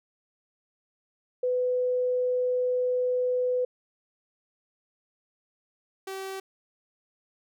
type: tone pair in turn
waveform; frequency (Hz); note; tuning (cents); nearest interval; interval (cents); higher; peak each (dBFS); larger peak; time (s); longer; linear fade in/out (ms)
sine / sawtooth; 500 / 384.8; B4 / G4; +21 / -32; perfect fourth; 453; first; -23 / -30; first; 1.43-3.65 / 6.07-6.4; first; 5
effects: none